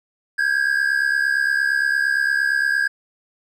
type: tone pair together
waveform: triangle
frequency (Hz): 1592.5 / 1661.2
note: G6 / G#6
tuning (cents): +27 / 0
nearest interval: minor second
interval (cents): 73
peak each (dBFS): -18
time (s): 0.38-2.88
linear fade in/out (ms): 10
effects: none